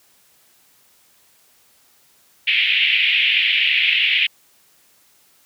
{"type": "band-pass noise", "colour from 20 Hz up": "pink", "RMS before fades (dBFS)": -17, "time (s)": [2.47, 4.27], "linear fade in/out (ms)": 10, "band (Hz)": [2200, 3200], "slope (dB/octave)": 48, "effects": ["white hiss -56 dBFS RMS until 5.45 s", "high-pass 60 Hz 12 dB/octave"]}